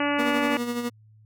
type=harmonic tone; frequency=288.6 Hz; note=D4; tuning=30 cents flat; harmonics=1 / 2 / 3 / 4 / 5 / 6 / 7 / 8 / 9 / 10; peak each=-26 / -29 / -31 / -32 / -33 / -34 / -34 / -35 / -36 / -36 dBFS; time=0-0.57 s; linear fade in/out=2 ms
type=tone with tremolo; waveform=30% pulse; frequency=240.2 Hz; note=B3; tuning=48 cents flat; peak=-22 dBFS; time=0.18-0.9 s; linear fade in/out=20 ms; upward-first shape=sine; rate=12 Hz; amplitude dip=50%
effects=added 108 Hz sine -51 dBFS peak until 1.25 s